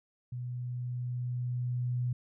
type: tone with level ramp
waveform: sine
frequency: 123.47 Hz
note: B2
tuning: in tune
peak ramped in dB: -35 to -28 dBFS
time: 0.32-2.13 s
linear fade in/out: 5 ms
effects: none